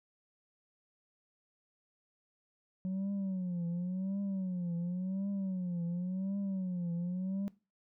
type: tone with vibrato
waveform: sine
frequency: 184.4 Hz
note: F#3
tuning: 6 cents flat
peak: -30 dBFS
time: 2.85-7.48 s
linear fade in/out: 0 ms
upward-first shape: triangle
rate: 0.92 Hz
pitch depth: 150 cents each way
effects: noise-tail reverb RT60 0.3 s tail -22 dB re dry + tanh soft clip ceiling -32 dBFS